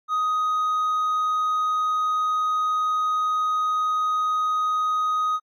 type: tone with hard clipping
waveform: sine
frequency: 1251 Hz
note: D#6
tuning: 9 cents sharp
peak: -21 dBFS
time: 0.08-5.4 s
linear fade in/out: 50 ms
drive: 2 dB
effects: AAC 64 kbps